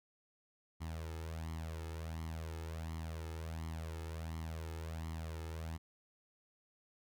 sawtooth tone with flanger, 80.9 Hz, E2, 32 cents flat, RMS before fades -43 dBFS, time 0.8-5.78 s, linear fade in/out 20 ms, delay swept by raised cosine 0.95 to 2.35 ms, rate 1.4 Hz, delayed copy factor +0.65, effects none

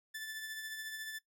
sawtooth tone with tremolo, 1755 Hz, A6, 5 cents flat, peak -36 dBFS, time 0.14-1.19 s, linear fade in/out 10 ms, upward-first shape triangle, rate 14 Hz, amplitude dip 45%, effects noise-tail reverb RT60 0.1 s tail -17 dB re dry

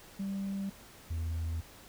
sine tone pair in turn, 196 / 82.17 Hz, G3 / E2, 0 / -5 cents, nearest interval octave + minor third, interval 1505 cents, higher first, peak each -31 / -29 dBFS, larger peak second, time 0.19-0.7 / 1.1-1.61 s, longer neither, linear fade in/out 10 ms, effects tanh soft clip ceiling -31 dBFS + pink hiss -54 dBFS RMS until 1.88 s

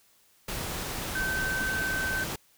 sine tone in noise, 1541 Hz, G6, 30 cents flat, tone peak -28 dBFS, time 1.15-2.24 s, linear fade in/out 5 ms, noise pink, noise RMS -34 dBFS, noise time 0.48-2.36 s, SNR +3 dB, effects white hiss -63 dBFS RMS until 2.57 s

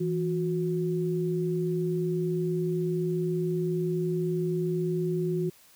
sine tone pair together, 164.81 / 363.6 Hz, E3 / F#4, 0 / -30 cents, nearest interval octave + major second, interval 1370 cents, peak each -28 / -28 dBFS, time 0-5.5 s, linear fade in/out 10 ms, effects white hiss -57 dBFS RMS until 5.75 s

